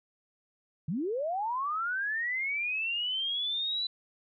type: linear sweep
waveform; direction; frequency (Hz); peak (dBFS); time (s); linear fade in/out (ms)
sine; up; 136.1 to 4000; -29; 0.88-3.87; 5
effects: none